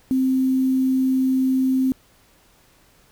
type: tone with quantisation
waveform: sine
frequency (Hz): 261.6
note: C4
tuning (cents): 0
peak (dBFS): -16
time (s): 0.11-1.92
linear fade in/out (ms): 0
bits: 7
effects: pink hiss -56 dBFS RMS until 3.11 s